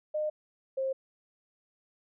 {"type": "tone pair in turn", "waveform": "sine", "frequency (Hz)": [610, 532], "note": ["D#5", "C5"], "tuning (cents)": [-34, 29], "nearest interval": "major second", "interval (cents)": 237, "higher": "first", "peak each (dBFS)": -28, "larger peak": "neither", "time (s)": [[0.14, 0.3], [0.77, 0.93]], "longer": "neither", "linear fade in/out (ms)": 10, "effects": []}